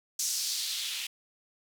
blue noise with band-pass filter sweep, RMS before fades -33 dBFS, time 0.19-1.07 s, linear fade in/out 5 ms, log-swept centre 6200 to 2800 Hz, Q 2.2, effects none

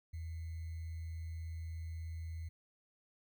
sine tone with sample-and-hold, 81.7 Hz, E2, 15 cents flat, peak -40 dBFS, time 0.13-2.49 s, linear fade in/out 10 ms, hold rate 2100 Hz, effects none

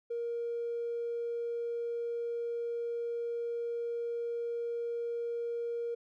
triangle tone with tanh clipping, 470 Hz, A#4, 14 cents sharp, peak -32 dBFS, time 0.1-5.95 s, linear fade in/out 10 ms, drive 1 dB, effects none

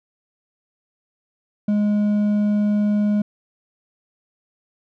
triangle tone with hard clipping, 207.7 Hz, G#3, in tune, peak -17 dBFS, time 1.68-3.22 s, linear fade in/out 5 ms, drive 7 dB, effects none

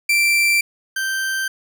40% pulse tone pair in turn, 2349 / 1562.6 Hz, D7 / G6, 0 / -6 cents, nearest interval perfect fifth, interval 706 cents, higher first, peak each -13 / -19 dBFS, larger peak first, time 0.09-0.61 / 0.96-1.48 s, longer neither, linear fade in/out 5 ms, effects none

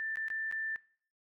sine tone with dropouts, 1775 Hz, A6, 15 cents sharp, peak -34 dBFS, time 0-0.76 s, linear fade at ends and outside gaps 0 ms, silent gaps 0.157-0.171 / 0.283-0.302 / 0.513-0.524 s, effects noise-tail reverb RT60 0.5 s tail -20 dB re dry

